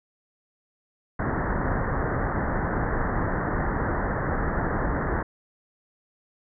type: low-pass noise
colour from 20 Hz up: pink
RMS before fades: -26 dBFS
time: 1.19-5.23 s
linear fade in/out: 5 ms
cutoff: 1900 Hz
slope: 96 dB/octave
effects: none